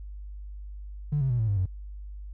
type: tone with pitch steps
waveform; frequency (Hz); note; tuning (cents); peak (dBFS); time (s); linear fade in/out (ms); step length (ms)
triangle; 146.83 / 133.87 / 122.05 / 111.28 / 101.45 / 92.5; D3 / C3 / B2 / A2 / G#2 / F#2; 0 / +40 / -20 / +20 / -40 / 0; -19; 1.12-1.66; 10; 90
effects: tanh soft clip ceiling -20 dBFS + added 50 Hz sine -37 dBFS peak until 2.33 s